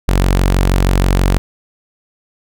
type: tone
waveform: sawtooth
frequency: 46.25 Hz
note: F#1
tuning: in tune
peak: -6 dBFS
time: 0.08-1.38 s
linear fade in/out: 0 ms
effects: none